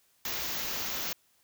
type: band-stop noise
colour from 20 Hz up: white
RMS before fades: -34 dBFS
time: 0.25-1.13 s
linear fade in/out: 2 ms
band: 7000 to 13000 Hz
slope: 96 dB/octave
effects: white hiss -68 dBFS RMS until 1.43 s